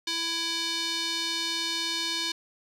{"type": "tone with band-pass filter", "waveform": "square", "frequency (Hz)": 332.1, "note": "E4", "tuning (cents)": 13, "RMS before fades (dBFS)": -30, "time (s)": [0.07, 2.32], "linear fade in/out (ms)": 5, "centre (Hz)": 4100, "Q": 2.4, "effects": []}